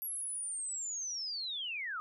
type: linear sweep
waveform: sine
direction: down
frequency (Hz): 11540 to 1200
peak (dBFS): -36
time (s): 0.02-2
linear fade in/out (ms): 0
effects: none